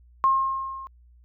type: tone with level ramp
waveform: sine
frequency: 1070 Hz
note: C6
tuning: 38 cents sharp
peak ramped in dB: -15 to -36 dBFS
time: 0.24-0.87 s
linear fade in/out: 0 ms
effects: added 60 Hz sine -51 dBFS peak until 1.24 s